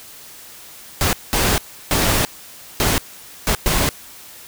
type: noise bursts at uneven times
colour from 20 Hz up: pink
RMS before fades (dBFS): -17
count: 6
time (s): 1.01-1.13 / 1.33-1.58 / 1.91-2.25 / 2.8-2.98 / 3.47-3.55 / 3.66-3.89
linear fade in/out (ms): 0
effects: white hiss -40 dBFS RMS until 4.47 s